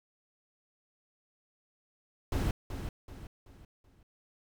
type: noise with echo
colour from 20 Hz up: brown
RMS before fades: -30 dBFS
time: 2.32-2.51 s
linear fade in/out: 2 ms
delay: 380 ms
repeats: 4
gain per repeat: -8 dB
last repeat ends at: 4.03 s
effects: none